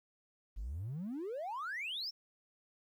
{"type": "exponential sweep", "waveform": "triangle", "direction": "up", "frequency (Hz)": [44, 5588], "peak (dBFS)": -35, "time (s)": [0.56, 2.11], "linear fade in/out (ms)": 20, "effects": ["tanh soft clip ceiling -34 dBFS", "12-bit"]}